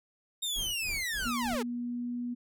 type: linear sweep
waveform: sawtooth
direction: down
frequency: 3723 to 392.8 Hz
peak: -28 dBFS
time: 0.42-1.63 s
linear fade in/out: 10 ms
type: noise with tremolo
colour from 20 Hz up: brown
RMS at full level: -41 dBFS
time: 0.55-1.56 s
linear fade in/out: 10 ms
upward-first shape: sine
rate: 3.3 Hz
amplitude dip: 100%
type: tone with pitch glide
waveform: sine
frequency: 240 to 242.6 Hz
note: B3 to B3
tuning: -49 to -31 cents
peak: -32 dBFS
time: 1.25-2.35 s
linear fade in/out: 20 ms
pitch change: +18 cents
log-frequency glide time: 1.42-2.17 s
effects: none